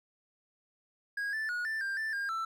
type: tone with pitch steps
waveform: triangle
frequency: 1642 / 1759 / 1451 / 1771 / 1590 / 1768 / 1611 / 1331 Hz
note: G#6 / A6 / F#6 / A6 / G6 / A6 / G6 / E6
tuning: -20 / -1 / -34 / +11 / +24 / +8 / +47 / +16 cents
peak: -30 dBFS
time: 1.17-2.45 s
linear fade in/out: 5 ms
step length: 160 ms
effects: none